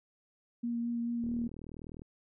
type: tone with vibrato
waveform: sine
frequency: 235.6 Hz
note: A#3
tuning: 19 cents sharp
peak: -31 dBFS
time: 0.63-1.48 s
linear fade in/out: 10 ms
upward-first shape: sine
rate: 4.6 Hz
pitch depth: 12 cents each way
type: click train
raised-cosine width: 3 ms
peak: -33 dBFS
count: 32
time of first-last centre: 1.24-2.019 s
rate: 39.8 Hz
effects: none